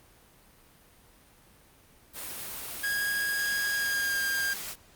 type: noise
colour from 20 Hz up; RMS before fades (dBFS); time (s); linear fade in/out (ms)
white; -38; 2.13-4.76; 50
type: tone with pitch glide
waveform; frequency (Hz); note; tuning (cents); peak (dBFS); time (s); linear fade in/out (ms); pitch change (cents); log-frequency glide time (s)
45% pulse; 1643 to 1606.4; G#6 to G6; -19 to +42; -27; 2.83-4.54; 10; -39; 3.73-4.23
effects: pink hiss -58 dBFS RMS until 4.95 s + Opus 32 kbps